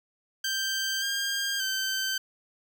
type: tone with pitch steps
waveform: 15% pulse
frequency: 1569 / 1605 / 1548 Hz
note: G6 / G6 / G6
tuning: +1 / +40 / -22 cents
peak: -21 dBFS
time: 0.44-2.18 s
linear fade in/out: 5 ms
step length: 580 ms
effects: none